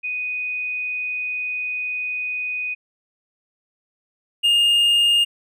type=tone pair in turn; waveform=sine / triangle; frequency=2489 / 2830 Hz; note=D#7 / F7; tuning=0 / +22 cents; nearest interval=major second; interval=222 cents; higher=second; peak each=-23 / -12 dBFS; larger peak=second; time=0.03-2.75 / 4.43-5.25 s; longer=first; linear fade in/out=20 ms; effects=none